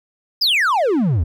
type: exponential sweep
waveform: triangle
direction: down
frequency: 5274 to 72 Hz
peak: -12 dBFS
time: 0.41-1.24 s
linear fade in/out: 10 ms
effects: none

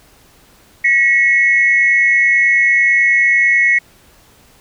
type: tone pair together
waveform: sine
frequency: 1918.2 / 2189 Hz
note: A#6 / C#7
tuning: +49 / -22 cents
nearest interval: major second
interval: 229 cents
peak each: -11 dBFS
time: 0.84-3.79 s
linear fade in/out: 10 ms
effects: tanh soft clip ceiling -1 dBFS + pink hiss -48 dBFS RMS until 4.6 s

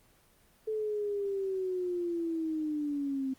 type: linear sweep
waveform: sine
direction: down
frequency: 438 to 261.6 Hz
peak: -30 dBFS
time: 0.67-3.34 s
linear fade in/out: 10 ms
effects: pink hiss -64 dBFS RMS until 3.38 s + Opus 24 kbps

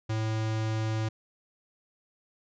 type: tone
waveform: square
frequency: 110 Hz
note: A2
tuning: in tune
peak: -28 dBFS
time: 0.09-1.09 s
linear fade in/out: 10 ms
effects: resampled to 16000 Hz

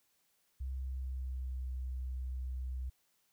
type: tone with pitch glide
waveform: sine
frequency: 65.41 to 63.77 Hz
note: C2 to C2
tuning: 0 to -44 cents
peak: -36 dBFS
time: 0.6-2.9 s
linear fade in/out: 10 ms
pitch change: -44 cents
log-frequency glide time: 0.74-1.69 s
effects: white hiss -75 dBFS RMS until 3.32 s

